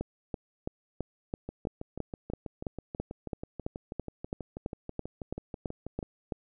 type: two click trains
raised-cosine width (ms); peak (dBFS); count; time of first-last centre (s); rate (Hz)
2; -24 / -19; 29 / 20; 1.49-6.028 / 0.01-6.322; 6.17 / 3.01
effects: none